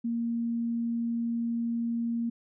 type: tone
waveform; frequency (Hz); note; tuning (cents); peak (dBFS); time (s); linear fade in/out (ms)
sine; 233.1; A#3; 0; -27; 0.04-2.3; 10
effects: none